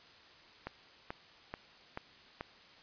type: click train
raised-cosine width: 0.5 ms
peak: -24 dBFS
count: 5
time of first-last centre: 0.67-2.409 s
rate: 2.3 Hz
effects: white hiss -58 dBFS RMS until 2.82 s + resampled to 11025 Hz